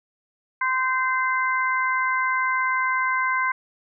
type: harmonic tone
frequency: 517 Hz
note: C5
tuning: 21 cents flat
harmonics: 2 / 3 / 4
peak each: -23 / -25 / -26 dBFS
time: 0.61-3.52 s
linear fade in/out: 5 ms
effects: none